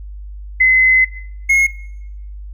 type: tone pair in turn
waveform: sine / triangle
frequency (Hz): 2042 / 2163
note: C7 / C#7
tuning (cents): -43 / -43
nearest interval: minor second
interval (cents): 100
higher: second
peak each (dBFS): -7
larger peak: neither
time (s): 0.6-1.05 / 1.49-1.67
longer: first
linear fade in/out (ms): 10
effects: noise-tail reverb RT60 0.8 s tail -19 dB re dry + added 50 Hz sine -28 dBFS peak until 2.53 s